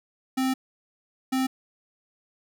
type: tone bursts at uneven times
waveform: square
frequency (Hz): 261.6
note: C4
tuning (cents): 0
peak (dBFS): -23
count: 2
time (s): 0.37-0.54 / 1.32-1.47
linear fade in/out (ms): 10
effects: none